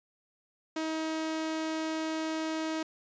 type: tone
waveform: sawtooth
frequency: 317.7 Hz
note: D#4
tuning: 36 cents sharp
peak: -27 dBFS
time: 0.76-2.83 s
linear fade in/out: 5 ms
effects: resampled to 16000 Hz

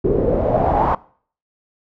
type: noise with low-pass filter sweep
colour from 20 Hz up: pink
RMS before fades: -17 dBFS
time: 0.04-0.95 s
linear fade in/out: 5 ms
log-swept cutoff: 380 to 1000 Hz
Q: 4.8
effects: noise-tail reverb RT60 0.5 s tail -22 dB re dry

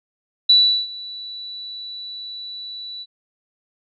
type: tone with ADSR envelope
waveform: sine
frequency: 3951 Hz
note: B7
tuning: in tune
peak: -8 dBFS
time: 0.49-3.06 s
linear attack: 8 ms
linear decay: 370 ms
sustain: -22 dB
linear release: 43 ms
effects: none

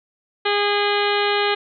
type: harmonic tone with a mistuned harmonic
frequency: 409.5 Hz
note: G#4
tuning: 24 cents flat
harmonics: 1 / 2 / 3 / 4 / 5 / 6 / 7 / 8 / 9 / 10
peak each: -21 / -24 / -26 / -27 / -28 / -29 / -29 / -30 / -31 / -31 dBFS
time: 0.45-1.55 s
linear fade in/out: 10 ms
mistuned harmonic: 7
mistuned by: +48 cents
effects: none

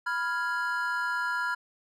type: chord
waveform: triangle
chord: F diminished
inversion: second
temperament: equal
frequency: 987.8 / 1396.9 / 1661.2 Hz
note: Cb6 / F6 / Ab6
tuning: 0 / 0 / 0 cents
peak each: -31 / -28 / -32 dBFS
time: 0.06-1.55 s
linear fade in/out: 10 ms
effects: none

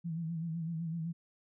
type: tone with vibrato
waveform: sine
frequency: 164.81 Hz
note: E3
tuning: in tune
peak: -34 dBFS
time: 0.04-1.13 s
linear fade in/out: 20 ms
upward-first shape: sine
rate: 7.9 Hz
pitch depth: 64 cents each way
effects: none

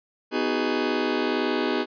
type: chord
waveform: sawtooth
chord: G# minor seventh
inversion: first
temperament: just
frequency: 249.2 / 311.5 / 373.8 / 415.3 Hz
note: B3 / D#4 / F#4 / G#4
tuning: +16 / +2 / +18 / 0 cents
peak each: -24 dBFS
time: 0.31-1.86 s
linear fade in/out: 50 ms
effects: resampled to 11025 Hz

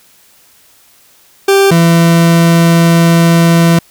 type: tone pair in turn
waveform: 40% pulse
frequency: 393 / 167.83 Hz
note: G4 / E3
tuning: +4 / +31 cents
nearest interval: octave + minor third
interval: 1473 cents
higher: first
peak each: -4 / -4 dBFS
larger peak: neither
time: 1.48-1.71 / 1.71-3.79 s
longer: second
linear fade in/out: 5 ms
effects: white hiss -46 dBFS RMS until 3.9 s

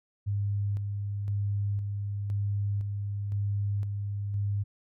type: tone with tremolo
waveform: sine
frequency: 101.3 Hz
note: G#2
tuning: 43 cents flat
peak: -26 dBFS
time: 0.26-4.64 s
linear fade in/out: 20 ms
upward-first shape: square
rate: 0.98 Hz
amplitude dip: 35%
effects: none

